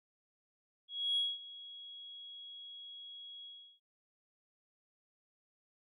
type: tone with ADSR envelope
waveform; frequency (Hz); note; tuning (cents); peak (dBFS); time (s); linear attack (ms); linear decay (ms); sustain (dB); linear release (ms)
sine; 3322; G#7; 0; -28; 0.88-3.8; 290; 210; -19; 350
effects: tanh soft clip ceiling -25 dBFS